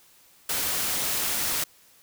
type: noise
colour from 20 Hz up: white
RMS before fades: -27 dBFS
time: 0.49-1.64 s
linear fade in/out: 5 ms
effects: white hiss -57 dBFS RMS until 2.02 s